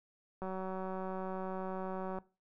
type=click train; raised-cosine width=1 ms; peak=-27 dBFS; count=333; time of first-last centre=0.42-2.186 s; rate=188 Hz; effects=noise-tail reverb RT60 0.3 s tail -20 dB re dry